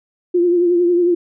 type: tone with vibrato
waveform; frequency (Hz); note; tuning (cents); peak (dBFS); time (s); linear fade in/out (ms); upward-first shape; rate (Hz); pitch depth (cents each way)
sine; 350; F4; +4; -11; 0.34-1.15; 10; triangle; 11; 53
effects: none